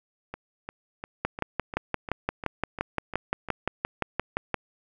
two click trains, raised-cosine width 0.5 ms, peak -10 / -20 dBFS, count 20 / 10, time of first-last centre 1.25-4.543 / 0.34-3.487 s, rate 5.77 / 2.86 Hz, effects none

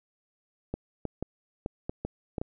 clicks, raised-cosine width 2 ms, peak -18 dBFS, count 8, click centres 0.74 / 1.053 / 1.226 / 1.661 / 1.895 / 2.05 / 2.382 / 2.415 s, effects none

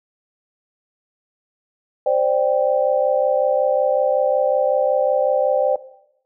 sine chord, C suspended second, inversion none, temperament just, 523.3 / 588.7 / 784.9 Hz, C5 / D5 / G5, 0 / +4 / +2 cents, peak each -18 / -18 / -23 dBFS, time 2.06-5.76 s, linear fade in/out 5 ms, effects noise-tail reverb RT60 0.8 s tail -17 dB re dry

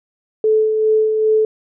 sine tone with tremolo, 434.8 Hz, A4, 21 cents flat, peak -10 dBFS, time 0.44-1.45 s, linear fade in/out 2 ms, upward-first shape sine, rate 2.5 Hz, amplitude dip 40%, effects none

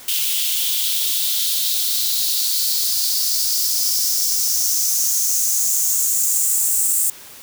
blue noise with high-pass filter sweep, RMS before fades -19 dBFS, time 0.08-7.1 s, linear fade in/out 2 ms, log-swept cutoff 3000 to 8100 Hz, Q 3.9, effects white hiss -40 dBFS RMS until 7.42 s

